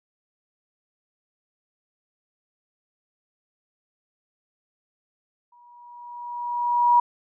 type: tone with exponential growth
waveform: sine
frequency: 962 Hz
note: B5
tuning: 46 cents flat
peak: -12 dBFS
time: 5.52-7 s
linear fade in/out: 5 ms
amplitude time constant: 320 ms
effects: none